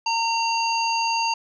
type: harmonic tone with a mistuned harmonic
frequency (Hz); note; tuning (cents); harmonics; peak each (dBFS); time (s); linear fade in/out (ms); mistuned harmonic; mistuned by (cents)
917; A#5; -29; 1 / 3 / 5 / 7; -22 / -27 / -28 / -34; 0.06-1.34; 5; 5; +30
effects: none